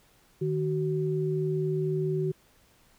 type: tone pair together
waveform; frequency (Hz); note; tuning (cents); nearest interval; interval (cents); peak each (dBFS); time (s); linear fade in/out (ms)
sine; 154.04 / 375.8; D#3 / F#4; -17 / +27; octave + minor third; 1544; -28; 0.41-2.32; 10
effects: pink hiss -62 dBFS RMS until 2.98 s